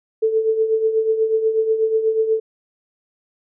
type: tone with tremolo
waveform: sine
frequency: 442 Hz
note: A4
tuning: 8 cents sharp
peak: -12 dBFS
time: 0.22-2.4 s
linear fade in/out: 10 ms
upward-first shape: triangle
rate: 8.2 Hz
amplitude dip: 70%
effects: none